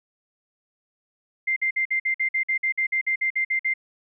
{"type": "tone bursts", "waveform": "sine", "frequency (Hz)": 2093, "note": "C7", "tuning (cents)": 0, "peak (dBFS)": -20, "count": 16, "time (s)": [1.47, 3.739], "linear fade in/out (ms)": 10, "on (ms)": 94, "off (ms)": 51, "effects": []}